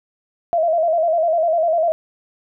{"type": "tone with vibrato", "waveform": "sine", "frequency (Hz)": 660, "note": "E5", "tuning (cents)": 2, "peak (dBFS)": -14, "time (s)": [0.53, 1.92], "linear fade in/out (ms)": 0, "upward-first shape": "square", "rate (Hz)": 10, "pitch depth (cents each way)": 69, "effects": []}